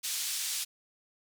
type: band-pass noise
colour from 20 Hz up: pink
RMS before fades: -34 dBFS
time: 0.03-0.65 s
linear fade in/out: 20 ms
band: 4100 to 12000 Hz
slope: 12 dB/octave
effects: none